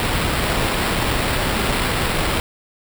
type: noise with sample-and-hold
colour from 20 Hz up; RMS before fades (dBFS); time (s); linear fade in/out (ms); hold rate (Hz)
pink; -20; 0-2.4; 0; 6300
effects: none